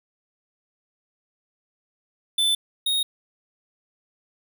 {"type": "tone pair in turn", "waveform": "square", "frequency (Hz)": [3520, 3734], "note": ["A7", "A#7"], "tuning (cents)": [0, 2], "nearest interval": "minor second", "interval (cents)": 102, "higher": "second", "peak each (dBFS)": [-19, -21], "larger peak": "first", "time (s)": [[2.38, 2.55], [2.86, 3.03]], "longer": "neither", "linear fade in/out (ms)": 5, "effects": []}